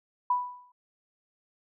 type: tone with exponential decay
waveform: sine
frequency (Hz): 987.8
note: B5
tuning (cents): 0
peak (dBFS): -20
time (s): 0.3-0.72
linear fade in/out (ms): 5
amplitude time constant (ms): 90
effects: none